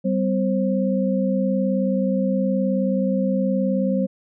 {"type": "tone cluster", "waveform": "sine", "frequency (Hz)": [193.3, 252.3, 531], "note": ["G3", "B3", "C5"], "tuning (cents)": [-24, 37, 25], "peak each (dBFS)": [-20, -25, -24], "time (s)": [0.04, 4.07], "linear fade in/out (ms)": 20, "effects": []}